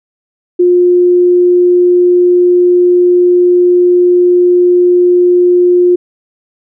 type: tone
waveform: sine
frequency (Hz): 355.9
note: F4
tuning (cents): +33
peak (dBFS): -4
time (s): 0.59-5.96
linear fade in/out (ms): 10
effects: none